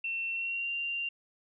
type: tone with pitch glide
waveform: sine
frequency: 2700 to 2776 Hz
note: E7 to F7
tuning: +41 to -11 cents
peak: -31 dBFS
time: 0.04-1.09 s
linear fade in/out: 5 ms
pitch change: +48 cents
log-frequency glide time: 0.29-0.7 s
effects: none